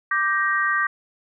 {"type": "chord", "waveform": "sine", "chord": "G minor", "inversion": "second", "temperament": "just", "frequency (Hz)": [1176, 1568, 1881.6], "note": ["D6", "G6", "Bb6"], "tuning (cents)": [2, 0, 16], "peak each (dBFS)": -23, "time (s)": [0.11, 0.87], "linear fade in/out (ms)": 5, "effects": []}